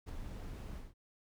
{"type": "noise with ADSR envelope", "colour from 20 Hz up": "brown", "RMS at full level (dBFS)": -39, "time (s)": [0.06, 0.94], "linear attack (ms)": 32, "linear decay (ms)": 3, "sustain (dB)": -5, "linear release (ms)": 180, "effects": []}